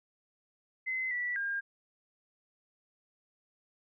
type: tone with pitch steps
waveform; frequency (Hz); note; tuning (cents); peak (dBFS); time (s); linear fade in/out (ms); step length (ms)
sine; 2049 / 1957 / 1610; C7 / B6 / G6; -37 / -16 / +46; -31; 0.86-1.61; 20; 250
effects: none